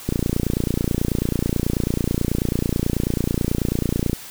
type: click train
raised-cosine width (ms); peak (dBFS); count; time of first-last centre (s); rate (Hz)
3; -7; 119; 0.09-4.131; 29.2
effects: white hiss -38 dBFS RMS until 4.3 s